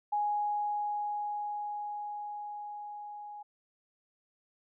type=tone with level ramp; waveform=sine; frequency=830.6 Hz; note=G#5; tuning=in tune; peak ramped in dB=-27 to -42 dBFS; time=0.12-3.43 s; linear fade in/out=10 ms; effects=none